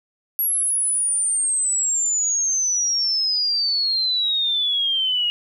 sine exponential sweep, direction down, 11530 to 2865 Hz, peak -18 dBFS, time 0.39-5.3 s, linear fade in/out 0 ms, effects 9-bit

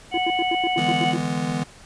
harmonic tone, 736 Hz, F#5, 9 cents flat, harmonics 1 / 3 / 4, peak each -22 / -27 / -28 dBFS, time 0.11-1.15 s, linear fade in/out 50 ms
triangle tone bursts, 339.6 Hz, F4, 48 cents flat, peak -21 dBFS, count 9, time 0.14-1.169 s, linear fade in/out 2 ms, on 37 ms, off 87 ms
square chord, E dominant seventh, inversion third, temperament just, 148.33 / 164.81 / 206 / 247.2 Hz, D3 / E3 / G#3 / B3, +18 / 0 / -14 / +2 cents, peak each -31 / -28 / -32 / -28 dBFS, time 0.77-1.64 s, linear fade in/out 10 ms
effects pink hiss -47 dBFS RMS until 1.85 s + resampled to 22050 Hz

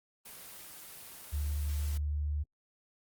white noise, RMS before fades -48 dBFS, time 0.25-1.98 s, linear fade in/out 10 ms
sine tone with pitch glide, 73.42 to 73.93 Hz, D2 to D2, 0 to +12 cents, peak -30 dBFS, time 1.32-2.44 s, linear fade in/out 20 ms, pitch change +12 cents, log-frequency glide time 1.44-2.26 s
effects Opus 24 kbps

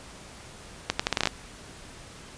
accelerating click train, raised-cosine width 0.2 ms, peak -5 dBFS, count 9, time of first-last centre 0.9-1.273 s, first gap 95 ms, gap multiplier 0.78, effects pink hiss -46 dBFS RMS until 2.37 s + resampled to 22050 Hz

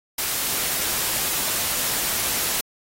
white noise, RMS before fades -24 dBFS, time 0.18-2.61 s, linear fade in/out 5 ms, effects AAC 48 kbps

